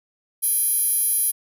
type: tone with high-pass filter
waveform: 10% pulse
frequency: 801 Hz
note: G5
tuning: 37 cents sharp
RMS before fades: -21 dBFS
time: 0.42-1.32 s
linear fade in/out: 20 ms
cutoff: 11000 Hz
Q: 4.5
effects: none